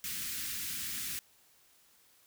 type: band-stop noise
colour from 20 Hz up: white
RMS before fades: -38 dBFS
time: 0.04-1.19 s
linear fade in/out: 0 ms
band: 290 to 1500 Hz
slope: 24 dB/octave
effects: white hiss -65 dBFS RMS until 2.26 s